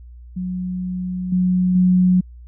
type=tone with level steps; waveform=sine; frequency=182.4 Hz; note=F#3; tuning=24 cents flat; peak=-22 / -14 / -11 dBFS; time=0.36-2.21 s; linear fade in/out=10 ms; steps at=1.32 / 1.75 s; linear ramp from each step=5 ms; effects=added 60 Hz sine -37 dBFS peak until 2.47 s